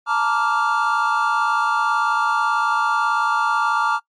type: chord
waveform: triangle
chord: Bb major seventh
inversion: third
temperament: just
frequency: 874.1 / 932.3 / 1165.4 / 1398.5 Hz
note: A5 / Bb5 / D6 / F6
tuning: -12 / 0 / -14 / +2 cents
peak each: -22 / -21 / -19 / -20 dBFS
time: 0.06-4 s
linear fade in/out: 50 ms
effects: noise-tail reverb RT60 0.1 s tail -20 dB re dry + MP3 48 kbps